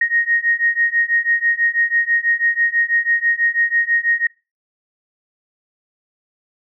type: beating tone pair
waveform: sine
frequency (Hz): 1864.7 / 1870.8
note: A#6 / A#6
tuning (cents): 0 / +6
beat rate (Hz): 6.1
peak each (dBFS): -18 / -17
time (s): 0.01-4.27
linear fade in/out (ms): 5
effects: noise-tail reverb RT60 0.3 s tail -26 dB re dry